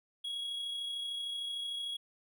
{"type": "tone with amplitude modulation", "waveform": "triangle", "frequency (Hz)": 3322, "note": "G#7", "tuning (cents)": 0, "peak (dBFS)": -33, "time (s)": [0.24, 1.97], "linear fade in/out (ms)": 10, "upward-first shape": "sine", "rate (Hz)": 33.3, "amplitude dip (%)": 30, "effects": []}